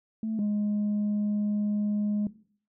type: tone pair in turn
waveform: sine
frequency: 220.2 / 208 Hz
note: A3 / G#3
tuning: +2 / +3 cents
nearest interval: minor second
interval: 99 cents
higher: first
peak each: -27 / -22 dBFS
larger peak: second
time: 0.23-0.39 / 0.39-2.27 s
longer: second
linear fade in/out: 2 ms
effects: noise-tail reverb RT60 0.5 s tail -18 dB re dry + tanh soft clip ceiling -23 dBFS